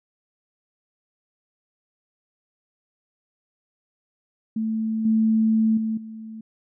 sine tone with level steps, 220.9 Hz, A3, 7 cents sharp, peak -22 / -16 / -22 / -34 dBFS, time 4.56-6.41 s, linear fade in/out 5 ms, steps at 5.05 / 5.77 / 5.97 s, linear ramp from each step 5 ms, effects none

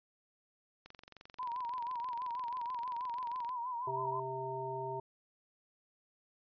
click train, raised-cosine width 0.2 ms, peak -34 dBFS, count 61, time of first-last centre 0.86-3.492 s, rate 22.8 Hz
sine tone with vibrato, 976 Hz, B5, 21 cents flat, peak -36 dBFS, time 1.39-4.2 s, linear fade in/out 5 ms, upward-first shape sine, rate 6.2 Hz, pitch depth 85 cents each way
harmonic tone, 131.2 Hz, C3, 5 cents sharp, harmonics 1 / 3 / 5 / 7, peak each -46 / -41 / -45 / -40 dBFS, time 3.87-5 s, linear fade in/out 5 ms
effects resampled to 11025 Hz

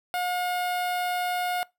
sawtooth tone with notch filter, 718 Hz, F5, 48 cents sharp, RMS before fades -28 dBFS, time 0.14-1.63 s, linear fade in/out 0 ms, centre 6500 Hz, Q 1.2, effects noise-tail reverb RT60 0.2 s tail -22 dB re dry

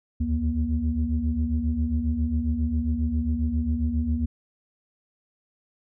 sine tone cluster, 72.1 / 79.5 / 238 Hz, D2 / D#2 / A#3, -31 / +38 / +36 cents, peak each -26 dBFS, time 0.2-4.26 s, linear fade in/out 10 ms, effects tanh soft clip ceiling -13 dBFS

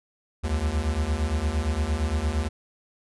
square beating tone pair, 69.8 / 78.5 Hz, C#2 / D#2, +13 / +16 cents, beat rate 8.7 Hz, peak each -28 / -26 dBFS, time 0.43-2.49 s, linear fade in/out 20 ms, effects resampled to 24000 Hz

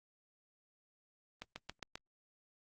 accelerating click train, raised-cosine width 0.2 ms, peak -25 dBFS, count 5, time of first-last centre 1.42-1.955 s, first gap 140 ms, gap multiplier 0.97, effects Opus 24 kbps

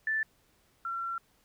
sine tone pair in turn, 1760 / 1360.5 Hz, A6 / F6, 0 / -46 cents, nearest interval major third, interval 446 cents, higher first, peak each -27 / -32 dBFS, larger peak first, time 0.07-0.23 / 0.85-1.18 s, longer second, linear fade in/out 2 ms, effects pink hiss -68 dBFS RMS until 1.44 s

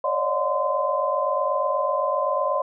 sine tone cluster, 546 / 567 / 615 / 716 / 1031 Hz, C#5 / C#5 / D#5 / F5 / C6, -26 / +39 / -20 / +43 / -26 cents, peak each -32 / -26 / -26 / -32 / -24 dBFS, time 0.04-2.62 s, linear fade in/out 5 ms, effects none

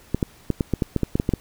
clicks, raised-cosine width 3 ms, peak -7 dBFS, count 12, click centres 0.146 / 0.228 / 0.503 / 0.608 / 0.737 / 0.822 / 0.963 / 1.033 / 1.155 / 1.199 / 1.291 / 1.337 s, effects pink hiss -51 dBFS RMS until 1.4 s

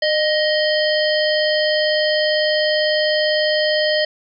harmonic tone with a mistuned harmonic, 626 Hz, D#5, 10 cents sharp, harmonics 1 / 3 / 5 / 7 / 8, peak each -17 / -22 / -24 / -25 / -26 dBFS, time 0.02-4.05 s, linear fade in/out 5 ms, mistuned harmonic 1, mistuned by -44 cents, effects none

